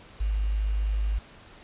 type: tone with quantisation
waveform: sine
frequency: 51.8 Hz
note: G#1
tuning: 4 cents flat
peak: -23 dBFS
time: 0.2-1.19 s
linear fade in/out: 10 ms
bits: 8
effects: pink hiss -50 dBFS RMS until 1.63 s + resampled to 8000 Hz